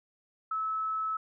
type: tone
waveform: sine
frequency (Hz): 1300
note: E6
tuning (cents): -24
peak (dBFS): -29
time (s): 0.51-1.17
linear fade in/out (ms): 5
effects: none